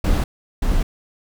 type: noise bursts at uneven times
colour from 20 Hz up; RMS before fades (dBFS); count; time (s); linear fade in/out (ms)
brown; -17; 2; 0.04-0.24 / 0.62-0.83; 5
effects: none